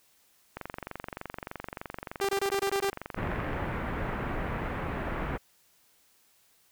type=click train; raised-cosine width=0.5 ms; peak=-21 dBFS; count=70; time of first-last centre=0.57-3.531 s; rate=23.3 Hz
type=tone bursts; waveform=sawtooth; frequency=394.9 Hz; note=G4; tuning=13 cents sharp; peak=-22 dBFS; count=7; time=2.21-2.901 s; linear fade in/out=5 ms; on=79 ms; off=23 ms
type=low-pass noise; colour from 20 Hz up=pink; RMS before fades=-33 dBFS; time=3.16-5.38 s; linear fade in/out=20 ms; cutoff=2100 Hz; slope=24 dB/octave
effects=white hiss -65 dBFS RMS until 6.71 s